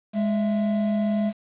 triangle tone pair together, 207.7 / 665 Hz, G#3 / E5, 0 / +15 cents, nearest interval octave + minor sixth, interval 2015 cents, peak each -19 / -27 dBFS, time 0.13-1.33 s, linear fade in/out 50 ms, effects resampled to 8000 Hz + 8-bit

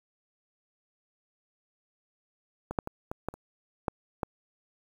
clicks, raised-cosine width 1 ms, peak -20 / -12 / -21 / -20 / -16 / -30 / -13 / -15 dBFS, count 8, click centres 2.71 / 2.788 / 2.874 / 3.115 / 3.286 / 3.34 / 3.882 / 4.232 s, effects 8-bit

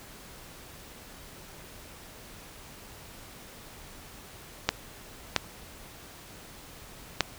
clicks, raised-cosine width 0.2 ms, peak -4 dBFS, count 3, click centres 4.69 / 5.363 / 7.207 s, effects pink hiss -48 dBFS RMS until 7.38 s

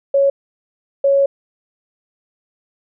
sine tone pair in turn, 554.4 / 554.4 Hz, C#5 / C#5, 0 / 0 cents, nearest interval unison, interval 0 cents, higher neither, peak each -10 dBFS, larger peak neither, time 0.14-0.3 / 1.04-1.26 s, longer second, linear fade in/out 5 ms, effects none

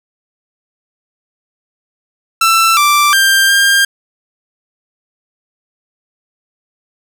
sawtooth tone with pitch steps, 1335 / 1174 / 1585 / 1601 Hz, E6 / D6 / G6 / G6, +22 / -1 / +19 / +36 cents, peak -4 dBFS, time 2.41-3.85 s, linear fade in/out 5 ms, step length 360 ms, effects none

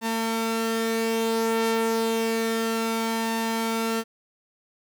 sawtooth tone pair together, 226 / 452.3 Hz, A3 / A4, +47 / +48 cents, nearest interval octave, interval 1201 cents, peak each -22 dBFS, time 0.01-4.04 s, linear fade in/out 50 ms, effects none

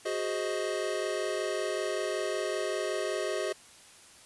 square chord, Ab dominant seventh, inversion third, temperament equal with one note detuned, 370 / 415.3 / 523.3 / 626.2 Hz, Gb4 / Ab4 / C5 / Eb5, 0 / 0 / 0 / +11 cents, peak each -36 / -36 / -39 / -35 dBFS, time 0.05-3.53 s, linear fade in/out 10 ms, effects white hiss -54 dBFS RMS until 4.25 s + resampled to 24000 Hz

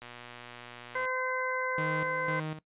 click train, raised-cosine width 0.3 ms, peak -29 dBFS, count 126, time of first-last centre 0.02-1.053 s, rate 121 Hz
harmonic tone, 513 Hz, C5, 34 cents flat, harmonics 1 / 2 / 3 / 4, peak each -35 / -35 / -35 / -35 dBFS, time 0.95-2.4 s, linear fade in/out 5 ms
sawtooth tone with tremolo, 155.8 Hz, D#3, 3 cents sharp, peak -29 dBFS, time 1.78-2.59 s, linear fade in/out 2 ms, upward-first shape square, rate 2 Hz, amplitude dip 65%
effects noise-tail reverb RT60 0.1 s tail -19 dB re dry + resampled to 8000 Hz

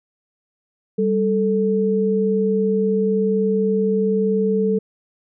sine tone pair together, 196 / 439.5 Hz, G3 / A4, 0 / -2 cents, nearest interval octave + major second, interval 1398 cents, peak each -19 / -18 dBFS, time 0.98-4.79 s, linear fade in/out 10 ms, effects none

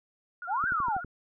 sine tone with vibrato, 1405 Hz, F6, 10 cents sharp, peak -36 dBFS, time 0.42-1.04 s, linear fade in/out 2 ms, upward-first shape sine, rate 17 Hz, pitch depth 58 cents each way
sine exponential two-way sweep, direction up then down, 674 to 1617 to 674 Hz, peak -26 dBFS, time 0.47-1.01 s, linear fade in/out 50 ms, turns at 0.68 s
click train, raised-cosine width 3 ms, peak -29 dBFS, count 6, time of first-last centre 0.64-1.047 s, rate 12.3 Hz
effects none

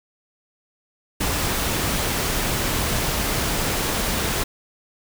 pink noise, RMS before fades -23 dBFS, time 1.2-4.44 s, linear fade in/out 10 ms, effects none

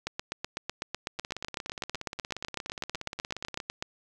two click trains, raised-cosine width 0.2 ms, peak -14 / -19 dBFS, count 31 / 42, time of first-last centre 0.07-3.825 / 1.19-3.602 s, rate 7.99 / 17 Hz, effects none

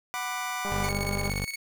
25% pulse chord, B minor, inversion second, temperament just, 740.8 / 987.8 / 1185.3 Hz, F#5 / B5 / D6, +2 / 0 / +16 cents, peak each -31 dBFS, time 0.14-0.89 s, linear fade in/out 0 ms
click train, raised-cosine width 1 ms, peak -23 dBFS, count 131, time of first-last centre 0.65-1.297 s, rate 201 Hz
15% pulse tone, 48.72 Hz, G1, 10 cents flat, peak -23 dBFS, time 0.7-1.45 s, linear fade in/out 10 ms
sawtooth tone with tremolo, 2217 Hz, C#7, in tune, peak -27 dBFS, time 0.83-1.56 s, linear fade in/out 10 ms, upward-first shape square, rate 17 Hz, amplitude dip 65%
effects 9-bit

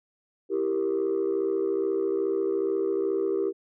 sine chord, E diminished, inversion none, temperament equal, 329.6 / 392 / 466.2 Hz, E4 / G4 / Bb4, 0 / 0 / 0 cents, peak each -29 / -24 / -29 dBFS, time 0.49-3.53 s, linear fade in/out 50 ms, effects tanh soft clip ceiling -19 dBFS

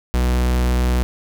45% pulse tone, 61.74 Hz, B1, in tune, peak -15 dBFS, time 0.14-1.03 s, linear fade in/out 0 ms, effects none

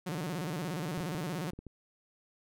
sawtooth tone with vibrato, 164.81 Hz, E3, in tune, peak -30 dBFS, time 0.06-1.51 s, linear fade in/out 10 ms, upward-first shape square, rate 17 Hz, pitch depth 180 cents each way
clicks, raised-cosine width 3 ms, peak -32 dBFS, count 6, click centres 0.976 / 1.007 / 1.149 / 1.534 / 1.59 / 1.667 s
effects none

